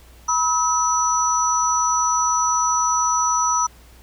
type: tone cluster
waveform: sine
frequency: 972 / 1286 / 5910 Hz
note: B5 / E6 / F#8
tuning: -28 / -43 / -3 cents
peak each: -21 dBFS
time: 0.28-3.67 s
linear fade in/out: 10 ms
effects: added 60 Hz sine -46 dBFS peak until 4.02 s + pink hiss -51 dBFS RMS until 4.02 s